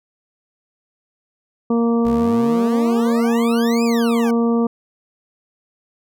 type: harmonic tone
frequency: 232.9 Hz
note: A#3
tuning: 1 cent flat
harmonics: 1 / 2 / 3 / 4 / 5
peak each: -15 / -20 / -30 / -32 / -30 dBFS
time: 1.7-4.67 s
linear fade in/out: 5 ms
type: exponential two-way sweep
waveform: 20% pulse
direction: up then down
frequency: 58.9 to 2566 to 729 Hz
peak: -23 dBFS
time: 2.05-4.31 s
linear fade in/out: 5 ms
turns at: 3.84 s
effects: none